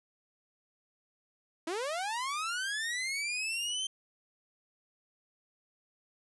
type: linear sweep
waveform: sawtooth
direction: up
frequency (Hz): 309 to 3136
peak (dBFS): -29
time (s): 1.67-3.87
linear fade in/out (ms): 5
effects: resampled to 24000 Hz